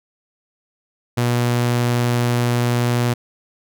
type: tone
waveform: sawtooth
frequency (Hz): 120.8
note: B2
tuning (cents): -38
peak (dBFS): -12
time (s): 1.17-3.14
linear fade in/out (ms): 10
effects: none

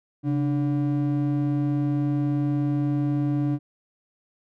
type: ring-modulated tone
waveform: triangle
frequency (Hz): 215.9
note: A3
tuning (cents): -33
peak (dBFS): -16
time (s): 0.23-3.59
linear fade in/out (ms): 50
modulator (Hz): 78.8
effects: none

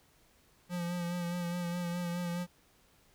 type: tone with vibrato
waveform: square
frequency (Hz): 174.61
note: F3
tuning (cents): 0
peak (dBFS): -34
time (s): 0.69-2.47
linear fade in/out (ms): 50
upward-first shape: sine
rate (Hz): 4.8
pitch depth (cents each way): 31
effects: pink hiss -66 dBFS RMS until 3.14 s

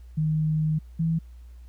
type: tone pair in turn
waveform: sine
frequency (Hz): 155.56 / 163.29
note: D#3 / E3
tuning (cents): 0 / -16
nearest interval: minor second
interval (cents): 84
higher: second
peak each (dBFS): -21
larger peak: neither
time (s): 0.17-0.79 / 0.99-1.19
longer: first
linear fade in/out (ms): 10
effects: added 60 Hz sine -42 dBFS peak until 1.68 s + pink hiss -66 dBFS RMS until 1.68 s

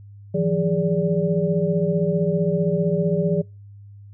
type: tone cluster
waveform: sine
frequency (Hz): 162.1 / 177.5 / 411 / 580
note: E3 / F3 / G#4 / D5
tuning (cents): -29 / +28 / -18 / -22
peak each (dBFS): -23 / -22 / -24 / -25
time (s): 0.34-3.42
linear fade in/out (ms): 10
effects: noise-tail reverb RT60 0.3 s tail -26 dB re dry + added 101 Hz sine -40 dBFS peak until 4.13 s

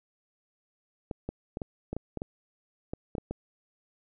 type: clicks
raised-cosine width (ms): 2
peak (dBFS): -20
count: 12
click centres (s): 1.112 / 1.29 / 1.571 / 1.618 / 1.93 / 1.966 / 2.173 / 2.219 / 2.935 / 3.152 / 3.182 / 3.31
effects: none

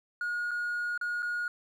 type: tone with dropouts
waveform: triangle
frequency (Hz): 1440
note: F#6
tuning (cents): -47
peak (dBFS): -27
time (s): 0.21-1.48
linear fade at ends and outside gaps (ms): 2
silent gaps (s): 0.51-0.514 / 0.977-1.012 / 1.223-1.228
effects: tanh soft clip ceiling -25 dBFS

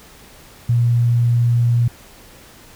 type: tone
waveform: sine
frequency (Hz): 119.1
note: A#2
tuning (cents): +38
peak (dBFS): -12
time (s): 0.69-1.88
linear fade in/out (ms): 5
effects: pink hiss -44 dBFS RMS until 2.75 s

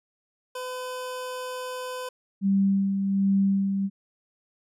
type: tone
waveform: 25% pulse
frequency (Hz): 506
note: B4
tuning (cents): +42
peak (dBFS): -28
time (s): 0.55-2.09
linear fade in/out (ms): 5
type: tone with tremolo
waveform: sine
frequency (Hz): 196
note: G3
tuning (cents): 0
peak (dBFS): -18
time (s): 2.41-3.9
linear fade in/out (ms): 50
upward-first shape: sine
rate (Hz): 1.3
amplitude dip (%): 45
effects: resampled to 32000 Hz

